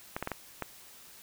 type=clicks; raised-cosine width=0.5 ms; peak=-18 dBFS; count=5; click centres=0.165 / 0.226 / 0.274 / 0.317 / 0.623 s; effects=white hiss -53 dBFS RMS until 1.22 s

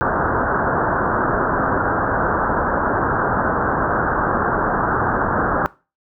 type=low-pass noise; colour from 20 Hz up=white; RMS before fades=-19 dBFS; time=0.01-5.66 s; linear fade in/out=0 ms; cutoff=1600 Hz; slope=96 dB/octave; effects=noise-tail reverb RT60 0.3 s tail -20 dB re dry

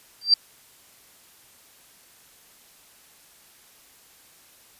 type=tone with exponential growth; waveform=sine; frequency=4699 Hz; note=D8; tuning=in tune; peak=-9 dBFS; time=0.21-0.34 s; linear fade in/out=5 ms; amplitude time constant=28 ms; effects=white hiss -54 dBFS RMS until 4.79 s + resampled to 32000 Hz

